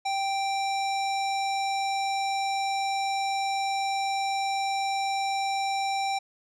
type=tone with low-pass filter; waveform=square; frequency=784 Hz; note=G5; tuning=in tune; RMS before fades=-28 dBFS; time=0.05-6.19 s; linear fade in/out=10 ms; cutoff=6100 Hz; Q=1.4; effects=none